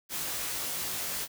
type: noise with comb filter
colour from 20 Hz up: white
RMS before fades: -34 dBFS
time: 0.09-1.28 s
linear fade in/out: 50 ms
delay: 19 ms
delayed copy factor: +1
effects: none